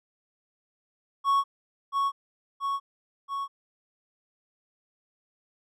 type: tone with echo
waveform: triangle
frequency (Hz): 1108.7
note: C#6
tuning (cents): 0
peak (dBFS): -18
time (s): 1.24-1.44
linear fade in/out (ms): 50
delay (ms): 680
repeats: 3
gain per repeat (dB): -3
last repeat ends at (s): 3.48
effects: none